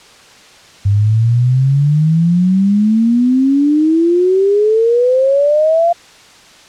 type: exponential sweep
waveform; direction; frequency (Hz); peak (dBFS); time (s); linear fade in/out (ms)
sine; up; 98.5 to 695; -8; 0.85-5.93; 10
effects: white hiss -41 dBFS RMS until 6.68 s + low-pass 6000 Hz 12 dB/octave